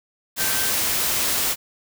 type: tone in noise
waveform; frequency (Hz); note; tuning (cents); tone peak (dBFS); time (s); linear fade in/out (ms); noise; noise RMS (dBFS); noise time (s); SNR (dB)
sine; 1554; G6; -16; -31; 0.37-0.73; 50; white; -22; 0.36-1.56; -12
effects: none